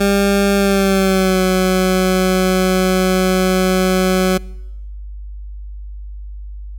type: tone with pitch glide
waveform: 20% pulse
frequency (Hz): 199.3 to 185.95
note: G3 to F#3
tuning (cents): +29 to +9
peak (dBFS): -7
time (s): 0-4.38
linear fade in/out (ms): 10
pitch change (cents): -120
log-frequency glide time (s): 0.56-1.41
effects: noise-tail reverb RT60 1.0 s tail -25 dB re dry + added 50 Hz sine -27 dBFS peak until 6.78 s